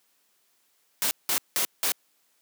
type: noise bursts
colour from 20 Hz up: white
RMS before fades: -25 dBFS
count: 4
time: 1.02-1.92 s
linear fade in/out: 0 ms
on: 90 ms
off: 180 ms
effects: white hiss -68 dBFS RMS until 2.41 s + high-pass 200 Hz 12 dB/octave